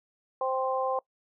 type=harmonic tone; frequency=261.6 Hz; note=C4; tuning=in tune; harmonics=2 / 3 / 4; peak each=-29 / -31 / -32 dBFS; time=0.41-0.99 s; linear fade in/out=2 ms; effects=noise-tail reverb RT60 0.1 s tail -23 dB re dry